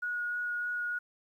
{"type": "tone with vibrato", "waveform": "sine", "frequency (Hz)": 1450, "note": "F#6", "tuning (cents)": -35, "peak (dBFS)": -31, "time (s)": [0.02, 0.99], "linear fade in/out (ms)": 10, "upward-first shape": "sine", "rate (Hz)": 3.3, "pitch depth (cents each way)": 8, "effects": ["11-bit"]}